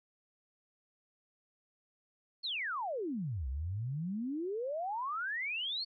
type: exponential two-way sweep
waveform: sine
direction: down then up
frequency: 4500 to 61.74 to 4500 Hz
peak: -34 dBFS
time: 2.43-5.85 s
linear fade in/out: 20 ms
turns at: 3.48 s
effects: none